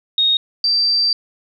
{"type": "tone pair in turn", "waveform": "sine", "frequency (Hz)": [3729, 4682], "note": ["A#7", "D8"], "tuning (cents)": [0, -6], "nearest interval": "major third", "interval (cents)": 394, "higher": "second", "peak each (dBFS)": [-12, -13], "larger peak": "first", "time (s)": [[0.18, 0.37], [0.64, 1.13]], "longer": "second", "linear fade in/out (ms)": 2, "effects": ["9-bit"]}